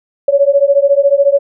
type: beating tone pair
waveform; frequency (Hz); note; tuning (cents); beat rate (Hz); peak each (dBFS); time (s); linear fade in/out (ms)
sine; 554.4 / 568.4; C#5 / C#5; 0 / +43; 14; -10; 0.28-1.39; 5
effects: none